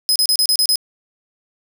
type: tone bursts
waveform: sawtooth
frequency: 5060 Hz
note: D#8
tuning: 28 cents sharp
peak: -10 dBFS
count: 7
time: 0.09-0.757 s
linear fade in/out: 0 ms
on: 67 ms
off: 33 ms
effects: none